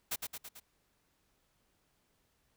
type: noise with echo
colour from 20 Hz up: white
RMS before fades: -35 dBFS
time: 0.11-0.16 s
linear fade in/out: 10 ms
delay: 110 ms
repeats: 4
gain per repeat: -4 dB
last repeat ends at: 0.6 s
effects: pink hiss -75 dBFS RMS until 2.56 s